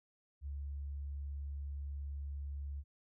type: tone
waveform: sine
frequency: 70.7 Hz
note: C#2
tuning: 35 cents sharp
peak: -39 dBFS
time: 0.41-2.84 s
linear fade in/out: 50 ms
effects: none